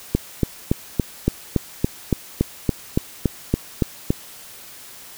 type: click train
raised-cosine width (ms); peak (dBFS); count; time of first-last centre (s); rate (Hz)
3; -3; 15; 0.15-4.105; 3.54
effects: white hiss -41 dBFS RMS until 5.17 s